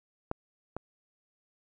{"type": "clicks", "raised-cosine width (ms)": 1, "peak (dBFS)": [-17, -21], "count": 2, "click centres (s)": [0.314, 0.766], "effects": []}